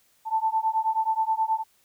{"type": "beating tone pair", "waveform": "sine", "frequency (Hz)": [880, 889.4], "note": ["A5", "A5"], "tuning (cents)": [0, 18], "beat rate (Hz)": 9.4, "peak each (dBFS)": -25, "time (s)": [0.25, 1.64], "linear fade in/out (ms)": 50, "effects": ["white hiss -64 dBFS RMS until 1.84 s"]}